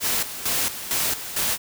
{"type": "noise with tremolo", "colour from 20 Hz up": "white", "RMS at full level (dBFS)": -23, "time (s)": [0, 1.58], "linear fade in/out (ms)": 50, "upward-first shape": "square", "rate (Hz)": 2.2, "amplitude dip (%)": 70, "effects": []}